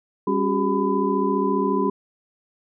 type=tone cluster; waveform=sine; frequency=198.6 / 274.4 / 370.8 / 405.4 / 1002 Hz; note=G3 / C#4 / F#4 / G#4 / B5; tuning=+23 / -17 / +4 / -42 / +25 cents; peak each=-25 dBFS; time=0.27-1.9 s; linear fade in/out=5 ms; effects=none